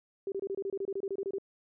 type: tone bursts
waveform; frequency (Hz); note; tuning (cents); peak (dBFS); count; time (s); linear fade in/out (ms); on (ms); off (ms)
sine; 392; G4; 0; -31; 15; 0.27-1.384; 2; 50; 26
effects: none